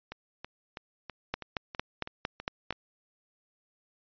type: two click trains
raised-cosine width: 0.3 ms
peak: -14 / -23 dBFS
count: 7 / 9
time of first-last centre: 1.34-2.707 / 0.12-2.726 s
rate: 4.39 / 3.07 Hz
effects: resampled to 11025 Hz